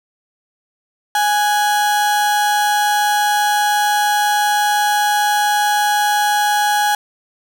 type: tone pair together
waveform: 35% pulse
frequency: 830.6 / 1480 Hz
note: G#5 / F#6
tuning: 0 / 0 cents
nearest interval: minor seventh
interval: 1000 cents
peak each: -12 / -23 dBFS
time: 1.15-6.95 s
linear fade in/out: 2 ms
effects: 8-bit